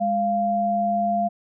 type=tone pair together; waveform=sine; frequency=206.1 / 693.2 Hz; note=G#3 / F5; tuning=-13 / -13 cents; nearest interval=octave + major sixth; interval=2100 cents; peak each=-26 / -20 dBFS; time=0-1.29 s; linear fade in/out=20 ms; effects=none